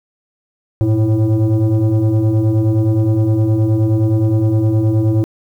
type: tone with frequency modulation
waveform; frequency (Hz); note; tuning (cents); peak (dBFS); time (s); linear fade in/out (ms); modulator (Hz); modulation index
sine; 112.8; A2; +44; -9; 0.81-5.24; 0; 216; 1.1
effects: tanh soft clip ceiling -8 dBFS + 8-bit